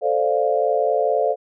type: chord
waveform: sine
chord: D minor seventh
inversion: second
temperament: equal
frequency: 440 / 523.3 / 587.3 / 698.5 Hz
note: A4 / C5 / D5 / F5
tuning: 0 / 0 / 0 / 0 cents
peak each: -22 dBFS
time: 0.01-1.36 s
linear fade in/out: 50 ms
effects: none